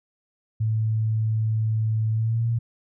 sine tone with pitch glide, 110 to 116.2 Hz, A2 to A#2, 0 to -5 cents, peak -20 dBFS, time 0.6-2.59 s, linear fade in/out 10 ms, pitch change +95 cents, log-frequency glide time 2.12-2.47 s, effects none

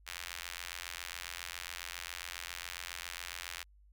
sawtooth tone with high-pass filter, 87.31 Hz, F2, in tune, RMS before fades -44 dBFS, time 0.06-3.64 s, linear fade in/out 20 ms, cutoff 2000 Hz, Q 1, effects added 50 Hz sine -59 dBFS peak until 3.92 s

